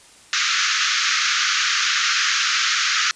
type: band-pass noise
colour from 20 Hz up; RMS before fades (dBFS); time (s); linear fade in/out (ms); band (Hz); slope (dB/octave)
pink; -20; 0.33-3.11; 0; 1200 to 6800; 96
effects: white hiss -48 dBFS RMS until 3.15 s + resampled to 22050 Hz